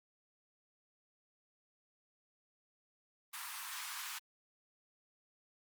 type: high-pass noise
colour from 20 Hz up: pink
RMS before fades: -44 dBFS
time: 3.33-4.19 s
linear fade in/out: 10 ms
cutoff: 940 Hz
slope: 48 dB/octave
effects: Opus 32 kbps